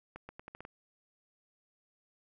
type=accelerating click train; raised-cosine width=0.5 ms; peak=-30 dBFS; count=7; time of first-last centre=0.16-0.651 s; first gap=130 ms; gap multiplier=0.81; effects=none